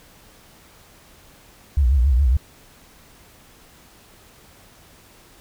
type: tone with vibrato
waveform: sine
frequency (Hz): 65.41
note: C2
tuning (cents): 0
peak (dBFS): -13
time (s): 1.77-2.37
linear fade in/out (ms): 5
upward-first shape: triangle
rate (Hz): 7.2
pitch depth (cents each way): 230
effects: pink hiss -50 dBFS RMS until 5.4 s